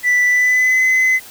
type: tone with pitch glide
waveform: sine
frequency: 1975.5 to 2035 Hz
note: B6 to C7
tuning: 0 to -49 cents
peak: -8 dBFS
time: 0.03-1.2 s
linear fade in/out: 50 ms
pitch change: +51 cents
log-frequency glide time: 0.27-0.85 s
effects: tanh soft clip ceiling -10 dBFS + white hiss -38 dBFS RMS until 1.3 s